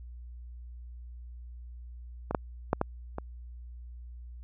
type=clicks; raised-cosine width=1 ms; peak=-17 / -11 / -10 / -12 / -20 dBFS; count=5; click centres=2.31 / 2.348 / 2.731 / 2.814 / 3.184 s; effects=added 60 Hz sine -42 dBFS peak until 4.43 s